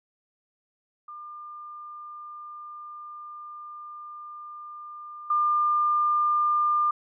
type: tone with level steps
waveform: sine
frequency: 1200 Hz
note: D6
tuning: 37 cents sharp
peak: -38 / -20 dBFS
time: 1.08-6.91 s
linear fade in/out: 5 ms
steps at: 5.3 s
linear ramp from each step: 5 ms
effects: none